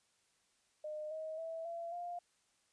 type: tone with pitch steps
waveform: sine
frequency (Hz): 610 / 631.5 / 653.8 / 676.8 / 700.7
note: D#5 / D#5 / E5 / E5 / F5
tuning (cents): -34 / +26 / -14 / +45 / +6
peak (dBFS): -40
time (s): 0.84-2.19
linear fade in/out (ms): 5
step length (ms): 270
effects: white hiss -75 dBFS RMS until 2.72 s + resampled to 22050 Hz